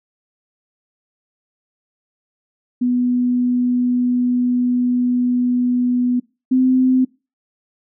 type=tone pair in turn; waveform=sine; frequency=246.9 / 257.3 Hz; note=B3 / C4; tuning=0 / -29 cents; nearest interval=minor second; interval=71 cents; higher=second; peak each=-14 / -11 dBFS; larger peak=second; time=2.81-6.2 / 6.51-7.05 s; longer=first; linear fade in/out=10 ms; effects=noise-tail reverb RT60 0.3 s tail -24 dB re dry